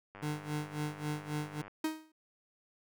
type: click train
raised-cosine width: 0.5 ms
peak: -33 dBFS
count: 154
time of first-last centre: 0.15-1.68 s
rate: 100 Hz
type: tone with tremolo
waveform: 25% pulse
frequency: 150 Hz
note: D3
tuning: 37 cents sharp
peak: -29 dBFS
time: 0.22-1.62 s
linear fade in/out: 10 ms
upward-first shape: sine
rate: 3.7 Hz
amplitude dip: 85%
type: tone with exponential decay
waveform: 45% pulse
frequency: 314.1 Hz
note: D#4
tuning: 16 cents sharp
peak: -28 dBFS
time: 1.84-2.12 s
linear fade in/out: 5 ms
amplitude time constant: 59 ms
effects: none